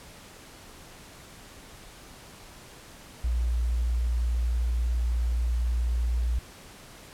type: tone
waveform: sine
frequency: 59.4 Hz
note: A#1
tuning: 33 cents sharp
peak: -23 dBFS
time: 3.24-6.39 s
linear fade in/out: 5 ms
effects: pink hiss -48 dBFS RMS until 7.13 s + low-pass 12000 Hz 12 dB/octave